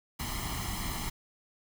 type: noise with comb filter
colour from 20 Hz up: pink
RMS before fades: -35 dBFS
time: 0.19-1.1 s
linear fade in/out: 10 ms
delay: 0.97 ms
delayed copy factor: +0.8
effects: none